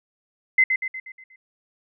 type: tone with echo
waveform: sine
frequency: 2057 Hz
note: C7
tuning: 30 cents flat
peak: -12 dBFS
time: 0.58-0.64 s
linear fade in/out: 5 ms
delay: 120 ms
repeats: 6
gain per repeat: -6 dB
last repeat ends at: 1.36 s
effects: none